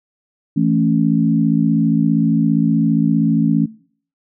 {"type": "chord", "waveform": "sine", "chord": "A major", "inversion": "second", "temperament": "equal", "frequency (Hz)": [164.81, 220, 277.2], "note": ["E3", "A3", "C#4"], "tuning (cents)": [0, 0, 0], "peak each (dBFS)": -17, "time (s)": [0.56, 3.66], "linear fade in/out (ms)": 10, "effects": ["noise-tail reverb RT60 0.5 s tail -20 dB re dry"]}